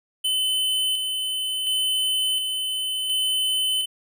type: tone with tremolo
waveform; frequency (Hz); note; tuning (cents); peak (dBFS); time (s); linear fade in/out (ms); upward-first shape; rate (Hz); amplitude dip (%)
square; 3037; F#7; +44; -21; 0.24-3.86; 10; square; 0.7; 35
effects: none